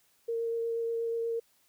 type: tone with vibrato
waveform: sine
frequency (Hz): 460.9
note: A#4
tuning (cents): -20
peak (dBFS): -29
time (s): 0.28-1.4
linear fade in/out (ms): 10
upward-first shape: sine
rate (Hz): 8.3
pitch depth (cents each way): 10
effects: white hiss -68 dBFS RMS until 1.68 s